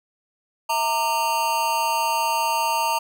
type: tone with amplitude modulation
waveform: square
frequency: 920 Hz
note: A#5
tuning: 23 cents flat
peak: -17 dBFS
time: 0.69-2.99 s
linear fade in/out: 10 ms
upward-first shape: sine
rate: 265 Hz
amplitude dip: 80%
effects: none